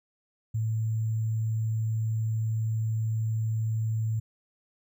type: tone with sample-and-hold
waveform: sine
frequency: 110.9 Hz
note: A2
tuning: 14 cents sharp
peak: -25 dBFS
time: 0.54-4.2 s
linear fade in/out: 10 ms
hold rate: 7350 Hz
effects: none